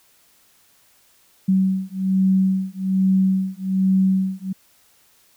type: beating tone pair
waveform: sine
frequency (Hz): 189.2 / 190.4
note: F#3 / F#3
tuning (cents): +39 / +50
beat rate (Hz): 1.2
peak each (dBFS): -19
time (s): 1.48-4.53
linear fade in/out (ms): 10
effects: white hiss -57 dBFS RMS until 5.36 s